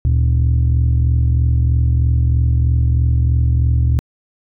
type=tone pair together; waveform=sine; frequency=73.42 / 116.55 Hz; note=D2 / A#2; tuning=0 / 0 cents; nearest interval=minor sixth; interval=800 cents; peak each=-11 / -13 dBFS; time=0.05-3.99 s; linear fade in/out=0 ms; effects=tanh soft clip ceiling -8 dBFS